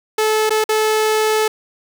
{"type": "tone with dropouts", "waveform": "sawtooth", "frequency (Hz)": 433.5, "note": "A4", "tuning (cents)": -26, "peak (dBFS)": -10, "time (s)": [0.18, 1.48], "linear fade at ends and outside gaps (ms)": 5, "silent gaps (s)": [[0.495, 0.505], [0.641, 0.69]], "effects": []}